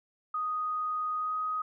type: tone with pitch glide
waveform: sine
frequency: 1244.5 to 1254.6 Hz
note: D#6 to D#6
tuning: 0 to +14 cents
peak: -29 dBFS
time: 0.34-1.62 s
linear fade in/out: 5 ms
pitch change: +14 cents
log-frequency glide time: 1.17-1.35 s
effects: none